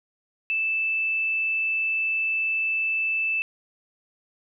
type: tone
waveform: sine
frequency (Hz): 2637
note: E7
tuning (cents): 0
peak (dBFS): -22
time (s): 0.5-3.42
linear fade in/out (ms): 0
effects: none